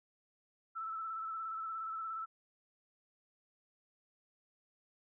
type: tone with vibrato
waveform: sine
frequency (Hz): 1318.5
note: E6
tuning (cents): 0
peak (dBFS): -38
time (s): 0.75-2.26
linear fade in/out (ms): 20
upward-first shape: square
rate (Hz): 17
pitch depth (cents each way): 24
effects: none